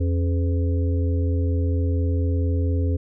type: harmonic tone with a mistuned harmonic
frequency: 84.3 Hz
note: E2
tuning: 39 cents sharp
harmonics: 1 / 3 / 5 / 6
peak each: -19 / -29 / -33 / -35 dBFS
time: 0-2.97 s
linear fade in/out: 10 ms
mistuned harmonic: 3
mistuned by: +130 cents
effects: none